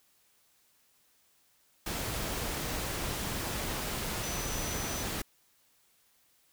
sine tone in noise, 6000 Hz, F#8, 23 cents sharp, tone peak -41 dBFS, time 4.23-5.03 s, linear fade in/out 5 ms, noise pink, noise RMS -35 dBFS, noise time 1.86-5.22 s, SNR -9 dB, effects white hiss -68 dBFS RMS until 6.52 s

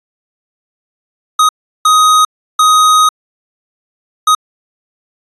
square tone bursts at uneven times, 1253 Hz, D#6, 12 cents sharp, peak -6 dBFS, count 4, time 1.39-1.49 / 1.85-2.25 / 2.59-3.09 / 4.27-4.35 s, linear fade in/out 5 ms, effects resampled to 24000 Hz

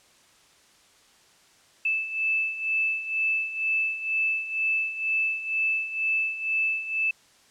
sine beating tone pair, 2628 / 2630.1 Hz, E7 / E7, -6 / -5 cents, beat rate 2.1 Hz, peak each -30 / -25 dBFS, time 1.85-7.11 s, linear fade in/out 5 ms, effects white hiss -58 dBFS RMS until 7.5 s + low-pass 8000 Hz 12 dB/octave

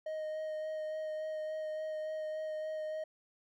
triangle tone with vibrato, 622.3 Hz, D#5, in tune, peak -34 dBFS, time 0.06-3.04 s, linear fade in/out 5 ms, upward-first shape sine, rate 3.5 Hz, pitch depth 12 cents each way, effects none

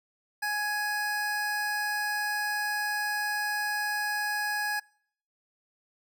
square tone pair together, 834.5 / 1669 Hz, G#5 / G#6, +8 / +8 cents, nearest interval octave, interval 1200 cents, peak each -34 / -30 dBFS, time 0.42-4.8 s, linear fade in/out 10 ms, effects noise-tail reverb RT60 0.6 s tail -26 dB re dry

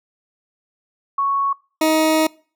sine / 20% pulse tone pair in turn, 1108.7 / 315.1 Hz, C#6 / D#4, 0 / +22 cents, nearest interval octave + minor seventh, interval 2178 cents, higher first, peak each -16 / -9 dBFS, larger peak second, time 1.18-1.53 / 1.81-2.27 s, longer second, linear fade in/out 5 ms, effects noise-tail reverb RT60 0.4 s tail -24 dB re dry

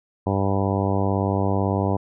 harmonic tone, 98 Hz, G2, in tune, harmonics 1 / 2 / 3 / 4 / 5 / 6 / 7 / 8 / 9 / 10, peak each -23 / -26 / -28 / -29 / -30 / -31 / -31 / -32 / -33 / -33 dBFS, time 0.26-1.97 s, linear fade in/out 10 ms, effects none

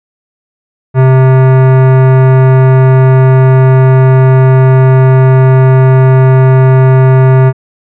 sine tone with hard clipping, 130.8 Hz, C3, in tune, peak -4 dBFS, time 0.94-7.53 s, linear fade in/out 50 ms, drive 18 dB, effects resampled to 8000 Hz

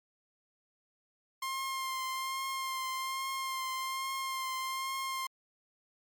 sawtooth tone with vibrato, 1058 Hz, C6, 19 cents sharp, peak -30 dBFS, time 1.42-5.27 s, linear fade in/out 5 ms, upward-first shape triangle, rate 1.2 Hz, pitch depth 22 cents each way, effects MP3 96 kbps

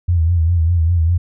sine tone with vibrato, 84.1 Hz, E2, 35 cents sharp, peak -11 dBFS, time 0.08-1.18 s, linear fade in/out 10 ms, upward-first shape sine, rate 5 Hz, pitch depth 85 cents each way, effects none

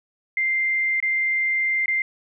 sine tone with dropouts, 2093 Hz, C7, in tune, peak -19 dBFS, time 0.37-2.02 s, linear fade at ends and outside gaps 2 ms, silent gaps 1.002-1.026 / 1.859-1.88 s, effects none

